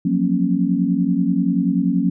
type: chord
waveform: sine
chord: Gb major seventh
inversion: third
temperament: equal with one note detuned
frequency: 174.61 / 185 / 233.1 / 273.4 Hz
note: F3 / Gb3 / Bb3 / Db4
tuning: 0 / 0 / 0 / -24 cents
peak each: -22 / -20 / -22 / -20 dBFS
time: 0.05-2.1 s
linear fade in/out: 5 ms
effects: none